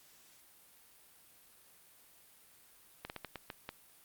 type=slowing click train; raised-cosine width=0.3 ms; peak=-25 dBFS; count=7; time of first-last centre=3.05-3.691 s; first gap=49 ms; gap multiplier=1.31; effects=white hiss -62 dBFS RMS until 4.04 s + Opus 48 kbps